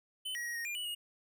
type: tone with pitch steps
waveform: square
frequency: 3035 / 1905 / 1893 / 1862 / 2401 / 2949 / 2871 Hz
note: F#7 / A#6 / A#6 / A#6 / D7 / F#7 / F7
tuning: +43 / +37 / +26 / -2 / +38 / -6 / +47 cents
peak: -37 dBFS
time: 0.25-0.95 s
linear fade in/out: 10 ms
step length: 100 ms
effects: none